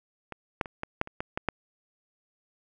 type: clicks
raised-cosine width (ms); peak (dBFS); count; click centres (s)
0.5; -22 / -11 / -24 / -17 / -10 / -26 / -16 / -14 / -10; 9; 0.323 / 0.612 / 0.658 / 0.834 / 1.014 / 1.074 / 1.205 / 1.375 / 1.487
effects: none